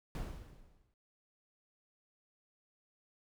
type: noise with exponential decay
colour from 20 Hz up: brown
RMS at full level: -36 dBFS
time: 0.15-0.94 s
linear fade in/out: 1 ms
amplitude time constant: 170 ms
effects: none